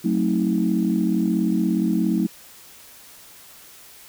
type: chord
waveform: sine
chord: F# diminished seventh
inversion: none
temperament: just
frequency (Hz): 185 / 222 / 266.4 / 319.7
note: F#3 / A3 / C4 / Eb4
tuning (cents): 0 / +16 / +31 / +47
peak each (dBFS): -22 / -22 / -27 / -23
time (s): 0.04-2.27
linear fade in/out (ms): 10
effects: tanh soft clip ceiling -8 dBFS + white hiss -46 dBFS RMS until 4.08 s